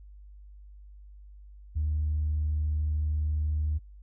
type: tone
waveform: sine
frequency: 76.1 Hz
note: D#2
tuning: 38 cents flat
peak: -24 dBFS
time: 1.75-3.79 s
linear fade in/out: 20 ms
effects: tanh soft clip ceiling -21 dBFS + added 50 Hz sine -46 dBFS peak until 4.02 s